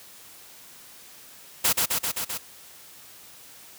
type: noise with echo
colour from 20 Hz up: white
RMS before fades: -21 dBFS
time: 1.64-1.73 s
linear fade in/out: 10 ms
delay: 130 ms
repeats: 5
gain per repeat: -2 dB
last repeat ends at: 2.38 s
effects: white hiss -48 dBFS RMS until 3.78 s + high-pass 60 Hz 12 dB/octave